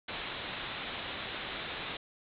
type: low-pass noise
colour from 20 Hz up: white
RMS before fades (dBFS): -40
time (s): 0.08-1.97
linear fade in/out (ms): 5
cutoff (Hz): 3900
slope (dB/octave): 96
effects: none